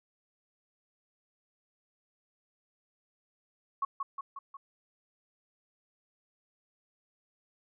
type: tone with echo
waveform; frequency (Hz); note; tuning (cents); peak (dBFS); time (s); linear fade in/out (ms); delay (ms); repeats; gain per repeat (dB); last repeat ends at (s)
sine; 1104; C#6; -7; -27; 3.82-3.85; 5; 180; 4; -4; 4.57
effects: none